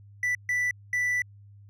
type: tone bursts at uneven times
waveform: triangle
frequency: 1975.5 Hz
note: B6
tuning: in tune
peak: -22 dBFS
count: 3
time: 0.23-0.35 / 0.49-0.71 / 0.93-1.22 s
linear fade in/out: 2 ms
effects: added 101 Hz sine -48 dBFS peak until 1.69 s